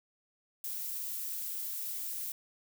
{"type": "noise", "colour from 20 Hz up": "violet", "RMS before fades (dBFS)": -38, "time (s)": [0.64, 2.32], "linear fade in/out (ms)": 2, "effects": []}